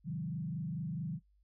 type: tone with frequency modulation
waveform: sine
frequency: 161.1 Hz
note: E3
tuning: 39 cents flat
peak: -35 dBFS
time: 0.04-1.2 s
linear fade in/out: 50 ms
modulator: 24.6 Hz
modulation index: 1.2
effects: noise-tail reverb RT60 0.1 s tail -21 dB re dry + added 50 Hz sine -66 dBFS peak until 1.43 s